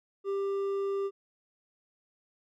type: tone with hard clipping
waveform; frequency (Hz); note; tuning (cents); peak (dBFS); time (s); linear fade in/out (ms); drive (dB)
sine; 395; G4; +13; -30; 0.24-1.11; 50; 5
effects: none